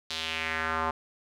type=tone with band-pass filter sweep; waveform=square; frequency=80.5 Hz; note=E2; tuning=41 cents flat; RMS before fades=-31 dBFS; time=0.1-0.91 s; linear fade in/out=5 ms; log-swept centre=4100 to 1000 Hz; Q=2.5; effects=none